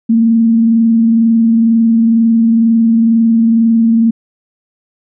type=tone with frequency modulation; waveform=sine; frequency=227.7 Hz; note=A#3; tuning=40 cents flat; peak=-6 dBFS; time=0.09-4.11 s; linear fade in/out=10 ms; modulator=22.1 Hz; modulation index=0.2; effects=none